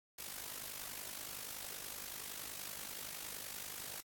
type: noise with amplitude modulation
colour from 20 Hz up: white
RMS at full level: -43 dBFS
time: 0.18-4.01 s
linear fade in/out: 10 ms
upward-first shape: sine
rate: 50.6 Hz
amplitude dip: 70%
effects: AAC 64 kbps